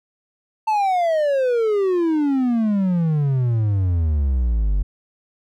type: exponential sweep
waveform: triangle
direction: down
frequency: 890 to 46.09 Hz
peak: -14 dBFS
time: 0.67-4.83 s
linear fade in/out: 10 ms
effects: none

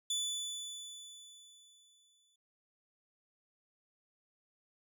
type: tone with exponential decay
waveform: 25% pulse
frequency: 3477 Hz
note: A7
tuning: 21 cents flat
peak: -28 dBFS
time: 0.1-2.36 s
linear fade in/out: 5 ms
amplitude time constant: 490 ms
effects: none

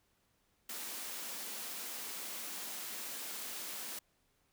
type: high-pass noise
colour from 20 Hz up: white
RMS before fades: -43 dBFS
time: 0.69-3.99 s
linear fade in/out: 5 ms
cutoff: 180 Hz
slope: 48 dB/octave
effects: pink hiss -75 dBFS RMS until 4.52 s

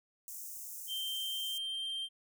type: high-pass noise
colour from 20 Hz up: white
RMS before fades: -45 dBFS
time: 0.28-1.58 s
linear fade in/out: 0 ms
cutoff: 6000 Hz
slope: 48 dB/octave
type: tone with pitch glide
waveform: triangle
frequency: 3136 to 3158 Hz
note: G7 to G7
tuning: 0 to +12 cents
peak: -34 dBFS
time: 0.87-2.09 s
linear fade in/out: 50 ms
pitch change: +12 cents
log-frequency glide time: 1.09-1.87 s
effects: none

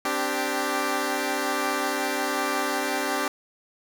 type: chord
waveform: 10% pulse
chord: C suspended second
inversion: none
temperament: equal with one note detuned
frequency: 259.5 / 293.7 / 392 Hz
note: C4 / D4 / G4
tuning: -14 / 0 / 0 cents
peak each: -22 / -20 / -20 dBFS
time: 0.05-3.28 s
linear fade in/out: 2 ms
effects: none

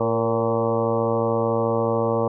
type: harmonic tone with a mistuned harmonic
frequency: 113.8 Hz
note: A#2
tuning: 41 cents flat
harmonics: 1 / 2 / 3 / 4 / 5 / 6 / 7 / 8 / 9 / 10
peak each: -28 / -28 / -30 / -23 / -25 / -35 / -32 / -32 / -33 / -32 dBFS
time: 0-2.28 s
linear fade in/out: 5 ms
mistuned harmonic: 4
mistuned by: +34 cents
effects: none

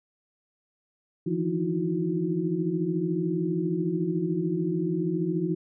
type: tone cluster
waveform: sine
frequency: 157.4 / 170.8 / 307.6 / 321.7 / 362.1 Hz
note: D#3 / F3 / D#4 / E4 / F#4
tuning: +20 / -38 / -20 / -42 / -37 cents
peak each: -36 / -28 / -36 / -30 / -30 dBFS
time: 1.26-5.55 s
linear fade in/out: 10 ms
effects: none

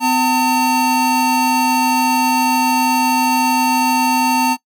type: tone pair together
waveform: square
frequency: 253.6 / 903.7 Hz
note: B3 / A5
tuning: +46 / +46 cents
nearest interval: octave + minor seventh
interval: 2200 cents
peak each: -18 / -14 dBFS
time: 0-4.57 s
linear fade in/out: 50 ms
effects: noise-tail reverb RT60 0.1 s tail -21 dB re dry + MP3 96 kbps

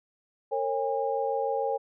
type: tone cluster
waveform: sine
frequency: 457.5 / 544 / 811 Hz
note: A#4 / C#5 / G#5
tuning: -32 / -33 / -41 cents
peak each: -30 dBFS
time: 0.51-1.78 s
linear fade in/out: 20 ms
effects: none

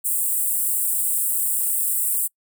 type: high-pass noise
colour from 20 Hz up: pink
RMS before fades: -22 dBFS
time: 0.04-2.28 s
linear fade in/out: 20 ms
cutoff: 7900 Hz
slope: 96 dB/octave
effects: noise-tail reverb RT60 0.1 s tail -26 dB re dry

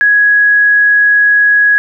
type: tone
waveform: sine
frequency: 1668 Hz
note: G#6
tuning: 7 cents sharp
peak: -5 dBFS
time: 0.01-1.78 s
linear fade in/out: 0 ms
effects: none

